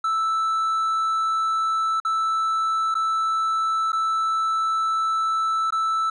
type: tone with dropouts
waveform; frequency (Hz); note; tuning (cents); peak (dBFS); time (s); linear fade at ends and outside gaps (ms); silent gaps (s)
triangle; 1318.5; E6; 0; -18; 0.04-6.1; 5; 2.001-2.049 / 2.943-2.951 / 3.92-3.929 / 5.706-5.723
effects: resampled to 24000 Hz